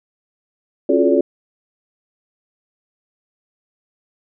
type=tone cluster; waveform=sine; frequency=272.5 / 345 / 361.6 / 431.1 / 573 Hz; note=C#4 / F4 / F#4 / A4 / D5; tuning=-29 / -21 / -40 / -35 / -43 cents; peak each=-18 dBFS; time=0.89-1.21 s; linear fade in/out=5 ms; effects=none